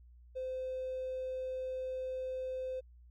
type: tone with hard clipping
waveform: triangle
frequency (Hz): 516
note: C5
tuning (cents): -24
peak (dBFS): -36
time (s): 0.35-2.81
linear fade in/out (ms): 20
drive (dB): 3
effects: added 60 Hz sine -55 dBFS peak until 3.1 s